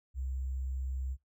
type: tone with sample-and-hold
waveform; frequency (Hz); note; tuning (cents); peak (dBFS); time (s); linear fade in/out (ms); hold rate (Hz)
sine; 65.41; C2; 0; -33; 0.14-1.17; 50; 7350
effects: noise-tail reverb RT60 0.2 s tail -22 dB re dry